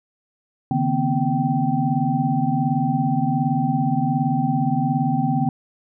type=tone cluster; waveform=sine; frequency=139.3 / 156.7 / 237.9 / 259.3 / 777 Hz; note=C#3 / D#3 / A#3 / C4 / G5; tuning=+9 / +13 / +35 / -15 / -16 cents; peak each=-24 dBFS; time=0.71-5.49 s; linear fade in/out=2 ms; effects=none